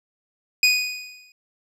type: tone with exponential decay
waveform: 25% pulse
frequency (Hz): 2484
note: D#7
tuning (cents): -3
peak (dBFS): -8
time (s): 0.63-1.32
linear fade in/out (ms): 2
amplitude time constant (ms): 150
effects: low-pass 12000 Hz 12 dB/octave